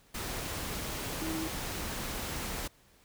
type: tone in noise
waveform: sine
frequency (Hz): 320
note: D#4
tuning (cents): +49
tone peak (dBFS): -34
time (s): 1.21-1.48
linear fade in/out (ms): 10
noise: pink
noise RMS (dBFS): -37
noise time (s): 0.14-2.68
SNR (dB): 0
effects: pink hiss -63 dBFS RMS until 3.04 s